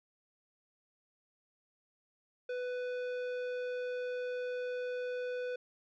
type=tone with tanh clipping; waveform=triangle; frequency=497.1 Hz; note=B4; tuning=11 cents sharp; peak=-37 dBFS; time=2.49-5.56 s; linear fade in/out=5 ms; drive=17 dB; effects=none